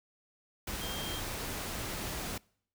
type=tone in noise; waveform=sine; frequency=3195 Hz; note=G7; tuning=32 cents sharp; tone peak=-41 dBFS; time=0.81-1.2 s; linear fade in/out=5 ms; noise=pink; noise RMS=-38 dBFS; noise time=0.67-2.38 s; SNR=-6 dB; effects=noise-tail reverb RT60 0.6 s tail -25 dB re dry